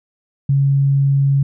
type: tone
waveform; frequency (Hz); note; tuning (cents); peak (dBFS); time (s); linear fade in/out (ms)
sine; 138.59; C#3; 0; -11; 0.49-1.43; 5
effects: none